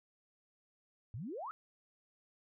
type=exponential sweep; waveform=sine; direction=up; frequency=98 to 1370 Hz; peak=-40 dBFS; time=1.14-1.51 s; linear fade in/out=0 ms; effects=none